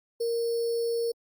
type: tone with sample-and-hold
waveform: sine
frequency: 466.2 Hz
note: A#4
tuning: in tune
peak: -25 dBFS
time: 0.2-1.12 s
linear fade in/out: 10 ms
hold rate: 4900 Hz
effects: Opus 32 kbps